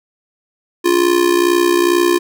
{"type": "tone with amplitude modulation", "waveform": "square", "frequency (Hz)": 349.2, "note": "F4", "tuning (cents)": 0, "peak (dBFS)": -8, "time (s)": [0.84, 2.19], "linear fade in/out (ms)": 20, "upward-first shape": "sine", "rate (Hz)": 62.3, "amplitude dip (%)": 75, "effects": []}